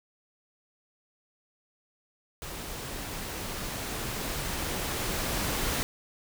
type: noise with level ramp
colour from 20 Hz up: pink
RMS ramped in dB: -39 to -29 dBFS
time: 2.42-5.83 s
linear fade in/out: 0 ms
effects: none